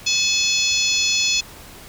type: harmonic tone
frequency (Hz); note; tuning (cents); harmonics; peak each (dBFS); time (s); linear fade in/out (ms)
857; A5; -46; 3 / 4 / 5 / 6 / 7 / 8; -22 / -23 / -24 / -25 / -25 / -26; 0.06-1.41; 10
effects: pink hiss -41 dBFS RMS until 1.88 s